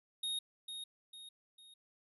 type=tone with echo; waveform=square; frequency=3729 Hz; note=A#7; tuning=in tune; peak=-36 dBFS; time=0.23-0.39 s; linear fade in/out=5 ms; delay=450 ms; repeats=3; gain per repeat=-7 dB; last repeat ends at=1.74 s; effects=resampled to 32000 Hz